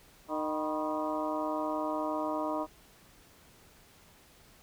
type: harmonic tone with a mistuned harmonic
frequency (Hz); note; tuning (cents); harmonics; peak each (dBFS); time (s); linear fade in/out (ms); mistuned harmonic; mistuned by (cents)
154; D#3; -17; 2 / 3 / 4 / 5 / 6 / 7 / 8; -35 / -44 / -35 / -41 / -37 / -41 / -42; 0.28-2.67; 50; 6; +83
effects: pink hiss -59 dBFS RMS until 4.62 s